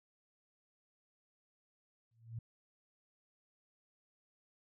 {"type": "tone with exponential growth", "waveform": "sine", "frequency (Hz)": 114.6, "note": "A#2", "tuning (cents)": -29, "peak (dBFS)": -37, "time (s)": [2.11, 2.39], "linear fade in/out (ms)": 5, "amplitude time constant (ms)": 60, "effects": []}